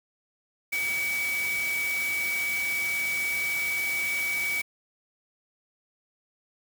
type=tone in noise; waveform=sine; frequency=2275 Hz; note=C#7; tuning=44 cents sharp; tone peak=-26 dBFS; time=0.72-4.62 s; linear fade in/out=10 ms; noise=white; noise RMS=-36 dBFS; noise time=0.72-4.62 s; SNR=+7 dB; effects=none